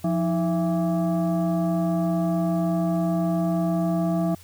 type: tone with frequency modulation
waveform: sine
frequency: 174.61 Hz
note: F3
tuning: in tune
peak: -20 dBFS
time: 0.04-4.35 s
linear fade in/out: 5 ms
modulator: 494 Hz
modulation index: 1
effects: added 88 Hz sine -48 dBFS peak until 4.43 s + white hiss -51 dBFS RMS until 4.43 s